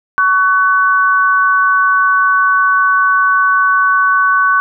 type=tone pair together; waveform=sine; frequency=1123.7 / 1500 Hz; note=C#6 / F#6; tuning=+23 / +23 cents; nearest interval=perfect fourth; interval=500 cents; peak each=-11 dBFS; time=0.18-4.6 s; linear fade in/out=0 ms; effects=none